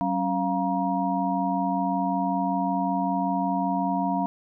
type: tone cluster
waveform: sine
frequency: 189.6 / 274.9 / 697 / 948 Hz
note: F#3 / C#4 / F5 / A#5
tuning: +43 / -14 / -4 / +29 cents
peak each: -28 dBFS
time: 0.01-4.26 s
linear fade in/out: 0 ms
effects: none

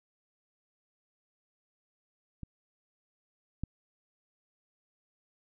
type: clicks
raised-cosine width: 5 ms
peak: -28 / -21 dBFS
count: 2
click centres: 2.433 / 3.636 s
effects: none

